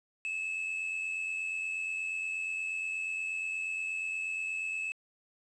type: tone with amplitude modulation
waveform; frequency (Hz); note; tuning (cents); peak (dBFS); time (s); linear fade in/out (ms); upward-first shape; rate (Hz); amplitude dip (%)
triangle; 2600; E7; -24; -29; 0.25-4.92; 0; sine; 88.4; 45
effects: resampled to 22050 Hz + 10-bit